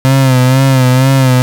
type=tone with vibrato; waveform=35% pulse; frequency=130.81 Hz; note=C3; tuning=in tune; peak=-4 dBFS; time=0.05-1.42 s; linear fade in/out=0 ms; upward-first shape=sine; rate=2.1 Hz; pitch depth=60 cents each way; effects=none